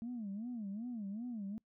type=tone with vibrato; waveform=sine; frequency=220 Hz; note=A3; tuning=in tune; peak=-38 dBFS; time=0.02-1.58 s; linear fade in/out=0 ms; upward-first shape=sine; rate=2.6 Hz; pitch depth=210 cents each way; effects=noise-tail reverb RT60 0.1 s tail -26 dB re dry + tanh soft clip ceiling -36 dBFS